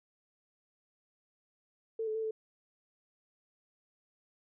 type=tone with pitch steps; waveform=sine; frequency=447.4 / 433.9 / 443.9 / 438.5 Hz; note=A4 / A4 / A4 / A4; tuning=+29 / -24 / +15 / -6 cents; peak=-32 dBFS; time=1.99-2.31 s; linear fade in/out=5 ms; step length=80 ms; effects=none